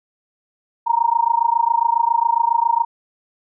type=tone with amplitude modulation; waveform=sine; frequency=932.3 Hz; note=A#5; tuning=in tune; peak=-10 dBFS; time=0.86-2.85 s; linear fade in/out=20 ms; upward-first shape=sine; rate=27.3 Hz; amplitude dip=95%; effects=none